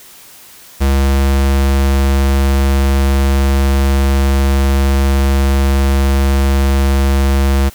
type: tone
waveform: square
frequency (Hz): 68.3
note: C#2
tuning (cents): -25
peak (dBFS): -10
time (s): 0.8-7.7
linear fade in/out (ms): 20
effects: white hiss -39 dBFS RMS until 7.74 s